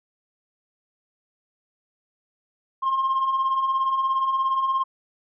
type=beating tone pair; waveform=sine; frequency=1049 / 1066 Hz; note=C6 / C6; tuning=+4 / +32 cents; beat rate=17 Hz; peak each=-27 / -19 dBFS; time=2.82-4.84 s; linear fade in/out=20 ms; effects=tanh soft clip ceiling -17 dBFS